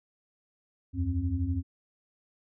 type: tone cluster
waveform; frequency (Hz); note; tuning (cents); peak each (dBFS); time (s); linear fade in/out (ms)
sine; 78.5 / 90.6 / 266.9; D#2 / F#2 / C4; +16 / -36 / +35; -32 / -29 / -33; 0.93-1.63; 50
effects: none